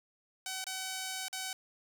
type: tone with dropouts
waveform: 5% pulse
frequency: 757 Hz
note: F#5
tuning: 39 cents sharp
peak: -25 dBFS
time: 0.46-1.53 s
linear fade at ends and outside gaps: 2 ms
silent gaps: 0.642-0.667 / 1.283-1.328 s
effects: 10-bit